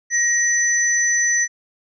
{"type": "tone pair together", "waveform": "sine", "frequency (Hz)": [1887, 5995], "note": ["A#6", "F#8"], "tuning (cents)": [21, 22], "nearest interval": "octave + minor sixth", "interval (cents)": 2001, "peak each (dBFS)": -18, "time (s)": [0.1, 1.48], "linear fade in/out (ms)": 50, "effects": []}